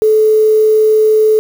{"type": "tone with quantisation", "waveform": "sine", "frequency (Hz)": 433.1, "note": "A4", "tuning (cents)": -27, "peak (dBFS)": -6, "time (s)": [0.02, 1.39], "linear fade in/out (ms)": 0, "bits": 5, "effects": []}